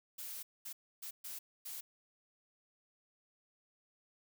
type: noise bursts at uneven times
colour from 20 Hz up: blue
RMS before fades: -45 dBFS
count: 5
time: 0.18-0.43 / 0.65-0.73 / 1.02-1.11 / 1.24-1.39 / 1.65-1.81 s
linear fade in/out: 10 ms
effects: none